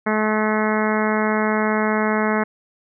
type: harmonic tone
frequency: 215.1 Hz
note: A3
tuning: 39 cents flat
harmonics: 1 / 2 / 3 / 4 / 5 / 6 / 7 / 8 / 9 / 10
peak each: -21 / -24 / -26 / -27 / -28 / -29 / -29 / -30 / -31 / -31 dBFS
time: 0.06-2.44 s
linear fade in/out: 10 ms
effects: none